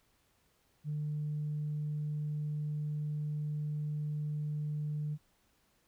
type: tone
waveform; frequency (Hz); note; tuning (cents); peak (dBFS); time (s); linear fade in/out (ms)
sine; 150; D3; +37; -32; 0.84-5.18; 50
effects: tanh soft clip ceiling -29 dBFS + pink hiss -72 dBFS RMS until 5.87 s